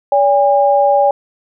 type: tone pair together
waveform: sine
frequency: 570.6 / 810 Hz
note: C#5 / G#5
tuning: +50 / -43 cents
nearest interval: tritone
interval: 607 cents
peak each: -11 dBFS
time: 0.12-1.11 s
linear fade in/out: 2 ms
effects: none